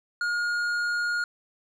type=tone with tanh clipping; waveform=sine; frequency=1428 Hz; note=F6; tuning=38 cents sharp; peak=-26 dBFS; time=0.21-1.24 s; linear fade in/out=2 ms; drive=9 dB; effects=none